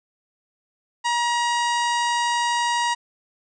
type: harmonic tone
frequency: 952 Hz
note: A#5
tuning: 36 cents sharp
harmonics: 1 / 2 / 3 / 4 / 5 / 6 / 7 / 8 / 9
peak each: -21 / -27 / -31 / -33 / -35 / -37 / -38 / -39 / -40 dBFS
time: 1.04-2.95 s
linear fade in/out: 20 ms
effects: none